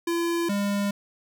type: tone pair in turn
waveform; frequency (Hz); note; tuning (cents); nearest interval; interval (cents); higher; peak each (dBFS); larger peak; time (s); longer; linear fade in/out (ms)
square; 339.5 / 201.9; F4 / G#3; -49 / -49; major sixth; 900; first; -24; neither; 0.07-0.49 / 0.49-0.91; neither; 5
effects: none